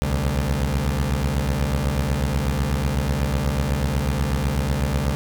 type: beating tone pair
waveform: 20% pulse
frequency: 65.41 / 73.51 Hz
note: C2 / D2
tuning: 0 / +2 cents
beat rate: 8.1 Hz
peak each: -18 dBFS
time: 0.02-5.15 s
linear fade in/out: 0 ms
effects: none